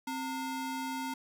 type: ring-modulated tone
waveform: square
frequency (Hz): 587.3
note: D5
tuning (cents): 0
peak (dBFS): -32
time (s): 0.07-1.14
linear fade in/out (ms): 5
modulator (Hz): 324
effects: none

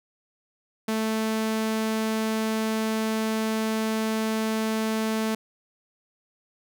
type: tone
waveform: sawtooth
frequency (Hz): 220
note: A3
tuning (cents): 0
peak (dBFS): -20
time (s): 0.88-5.35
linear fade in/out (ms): 5
effects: none

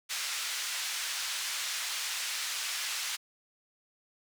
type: band-pass noise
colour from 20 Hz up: white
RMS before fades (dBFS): -35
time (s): 0.09-3.17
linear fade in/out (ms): 20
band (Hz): 1400 to 6400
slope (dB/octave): 12
effects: none

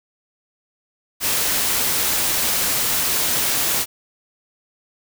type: noise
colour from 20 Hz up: white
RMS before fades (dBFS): -20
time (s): 1.2-3.86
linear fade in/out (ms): 50
effects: none

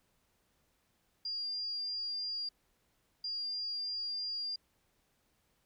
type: tone bursts at uneven times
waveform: sine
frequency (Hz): 4801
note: D8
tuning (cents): +37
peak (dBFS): -35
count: 2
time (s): 1.25-2.49 / 3.24-4.56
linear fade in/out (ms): 5
effects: pink hiss -75 dBFS RMS until 5.65 s

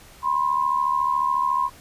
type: tone pair together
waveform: sine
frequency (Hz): 987.8 / 1061.8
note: B5 / C6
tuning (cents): 0 / +25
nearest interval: minor second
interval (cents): 125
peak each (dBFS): -23 / -21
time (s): 0.22-1.7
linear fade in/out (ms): 50
effects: pink hiss -48 dBFS RMS until 1.8 s + resampled to 32000 Hz

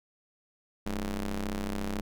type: ring-modulated tone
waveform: sawtooth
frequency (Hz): 98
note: G2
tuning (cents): 0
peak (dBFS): -24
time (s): 0.86-2.01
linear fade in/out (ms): 5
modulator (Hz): 115
effects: none

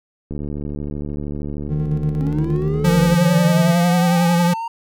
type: click train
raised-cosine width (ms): 3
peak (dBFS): -15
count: 208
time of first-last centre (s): 0.31-3.142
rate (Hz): 73.1
type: tone with tremolo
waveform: triangle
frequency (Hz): 152.6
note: D#3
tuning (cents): -33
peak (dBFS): -15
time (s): 1.68-3.75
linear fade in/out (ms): 50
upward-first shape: square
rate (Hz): 8.5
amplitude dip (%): 40
type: linear sweep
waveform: triangle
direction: up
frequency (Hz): 263.2 to 932.3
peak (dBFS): -21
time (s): 2.21-4.68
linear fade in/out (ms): 5
type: tone with vibrato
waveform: square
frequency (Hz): 173.4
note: F3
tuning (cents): -12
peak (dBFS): -14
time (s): 2.84-4.54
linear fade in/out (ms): 10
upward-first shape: triangle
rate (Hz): 11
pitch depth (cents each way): 45
effects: none

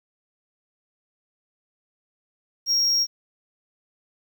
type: tone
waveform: triangle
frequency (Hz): 5588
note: F8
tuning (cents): 0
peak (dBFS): -17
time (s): 2.66-3.07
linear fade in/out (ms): 50
effects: 9-bit

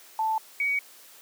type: tone pair in turn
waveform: sine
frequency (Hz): 880 / 2254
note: A5 / C#7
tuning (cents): 0 / +28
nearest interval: octave + major third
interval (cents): 1628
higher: second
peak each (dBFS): -23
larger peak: neither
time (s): 0.19-0.38 / 0.6-0.79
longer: neither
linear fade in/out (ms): 2
effects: white hiss -51 dBFS RMS until 1.21 s + high-pass 300 Hz 12 dB/octave

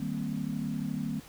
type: chord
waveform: sine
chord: C minor seventh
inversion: first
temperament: equal with one note detuned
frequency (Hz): 155.56 / 196 / 229.9 / 261.6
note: Eb3 / G3 / Bb3 / C4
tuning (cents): 0 / 0 / -24 / 0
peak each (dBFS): -36 / -36 / -35 / -37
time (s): 0-1.2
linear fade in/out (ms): 5
effects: pink hiss -52 dBFS RMS until 1.28 s

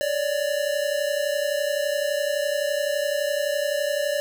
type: tone pair together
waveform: square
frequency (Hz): 566 / 597.8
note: C#5 / D5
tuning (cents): +36 / +31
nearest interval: minor second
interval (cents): 95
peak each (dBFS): -26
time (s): 0.01-4.2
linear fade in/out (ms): 0
effects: none

